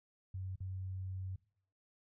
sine tone with dropouts, 94 Hz, F#2, 28 cents sharp, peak -39 dBFS, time 0.34-1.36 s, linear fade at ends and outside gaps 5 ms, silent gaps 0.558-0.604 s, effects noise-tail reverb RT60 0.6 s tail -22 dB re dry

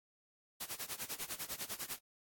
white noise with tremolo, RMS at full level -40 dBFS, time 0.6-1.99 s, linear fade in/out 10 ms, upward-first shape sine, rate 10 Hz, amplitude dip 90%, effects AAC 64 kbps

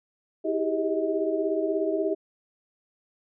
sine tone cluster, 323.9 / 387.9 / 404.5 / 633 Hz, E4 / G4 / G#4 / D#5, -30 / -18 / -46 / +30 cents, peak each -29 dBFS, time 0.44-2.15 s, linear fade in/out 20 ms, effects none

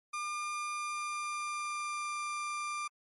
30% pulse tone with pitch glide, 1202 to 1190.3 Hz, D6 to D6, +40 to +23 cents, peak -32 dBFS, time 0.13-2.88 s, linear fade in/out 10 ms, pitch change -17 cents, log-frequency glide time 0.42-2.18 s, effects MP3 48 kbps

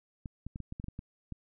clicks, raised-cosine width 5 ms, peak -27 dBFS, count 10, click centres 0.258 / 0.466 / 0.559 / 0.603 / 0.724 / 0.799 / 0.842 / 0.884 / 0.991 / 1.323 s, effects none

